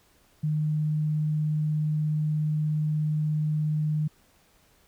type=tone; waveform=sine; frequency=152.8 Hz; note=D#3; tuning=31 cents flat; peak=-23 dBFS; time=0.43-4.08 s; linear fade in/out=10 ms; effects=pink hiss -62 dBFS RMS until 4.87 s